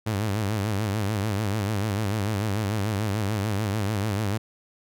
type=tone with vibrato; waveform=sawtooth; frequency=103.83 Hz; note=G#2; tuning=in tune; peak=-20 dBFS; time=0.06-4.38 s; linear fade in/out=10 ms; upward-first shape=sine; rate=6.8 Hz; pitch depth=120 cents each way; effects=none